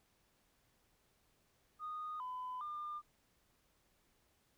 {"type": "tone with pitch steps", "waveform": "sine", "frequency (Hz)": [1235, 1007, 1202], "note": ["D#6", "B5", "D6"], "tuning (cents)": [-13, 33, 40], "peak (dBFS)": -40, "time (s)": [1.79, 3.02], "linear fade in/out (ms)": 50, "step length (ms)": 410, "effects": ["tanh soft clip ceiling -37 dBFS", "pink hiss -75 dBFS RMS until 4.57 s"]}